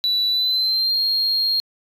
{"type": "tone with pitch glide", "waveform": "sine", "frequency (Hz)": [3951, 4235], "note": ["B7", "C8"], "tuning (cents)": [0, 20], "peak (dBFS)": -15, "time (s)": [0.04, 1.6], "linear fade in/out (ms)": 0, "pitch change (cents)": 120, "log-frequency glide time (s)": [0.29, 1.01], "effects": ["tanh soft clip ceiling -15 dBFS"]}